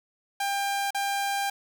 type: tone with dropouts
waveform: sawtooth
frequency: 797 Hz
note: G5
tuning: 28 cents sharp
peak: -22 dBFS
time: 0.4-1.5 s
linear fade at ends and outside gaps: 5 ms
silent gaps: 0.907-0.946 s
effects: 8-bit